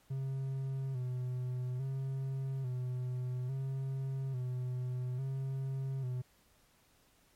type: tone with vibrato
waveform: triangle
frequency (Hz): 130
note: C3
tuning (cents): -11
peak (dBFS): -32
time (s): 0.1-6.22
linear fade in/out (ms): 10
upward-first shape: square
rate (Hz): 0.59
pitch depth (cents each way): 57
effects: pink hiss -68 dBFS RMS until 7.35 s + MP3 64 kbps